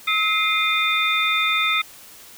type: tone cluster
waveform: sine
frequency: 1287 / 2090 / 2444 / 3594 Hz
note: E6 / C7 / D#7 / A7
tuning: -42 / -2 / -32 / +36 cents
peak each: -23 dBFS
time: 0.07-1.82 s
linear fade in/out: 10 ms
effects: white hiss -44 dBFS RMS until 2.37 s